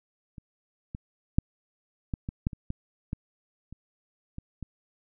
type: clicks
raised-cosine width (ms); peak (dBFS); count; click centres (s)
5; -30 / -23 / -8 / -17 / -20 / -13 / -26 / -19 / -18 / -30 / -25 / -24; 12; 0.382 / 0.949 / 1.385 / 2.138 / 2.289 / 2.469 / 2.532 / 2.704 / 3.131 / 3.726 / 4.384 / 4.627
effects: none